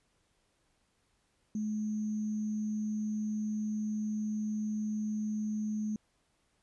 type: tone with sample-and-hold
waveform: sine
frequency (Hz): 213.4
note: G#3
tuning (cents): +47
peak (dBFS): -31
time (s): 1.55-5.96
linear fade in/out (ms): 2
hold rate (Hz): 6300
effects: pink hiss -74 dBFS RMS until 6.62 s + resampled to 24000 Hz